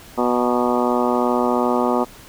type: harmonic tone with a mistuned harmonic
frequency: 122.7 Hz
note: B2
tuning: 11 cents flat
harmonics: 2 / 3 / 4 / 5 / 6 / 7 / 8 / 9 / 10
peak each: -21 / -23 / -24 / -25 / -26 / -26 / -27 / -28 / -28 dBFS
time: 0.17-2.05 s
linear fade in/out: 20 ms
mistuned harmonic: 8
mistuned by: -48 cents
effects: pink hiss -43 dBFS RMS until 2.28 s